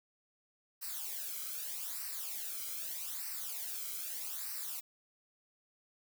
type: noise with flanger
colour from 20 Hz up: blue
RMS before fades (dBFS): -41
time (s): 0.81-4.81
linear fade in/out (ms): 20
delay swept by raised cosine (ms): 0.29 to 1.12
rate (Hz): 0.81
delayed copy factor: -0.75
effects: none